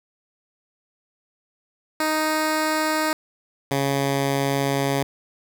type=tone pair in turn; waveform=10% pulse; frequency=311.1 / 138.58 Hz; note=D#4 / C#3; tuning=0 / 0 cents; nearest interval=octave + major second; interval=1400 cents; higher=first; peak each=-12 dBFS; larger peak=neither; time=2-3.13 / 3.71-5.03 s; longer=second; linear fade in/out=2 ms; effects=none